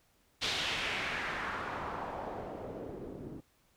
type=noise with low-pass filter sweep; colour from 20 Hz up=white; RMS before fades=-38 dBFS; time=0.41-3.41 s; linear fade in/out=20 ms; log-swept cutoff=4000 to 270 Hz; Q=1.8; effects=pink hiss -70 dBFS RMS until 3.76 s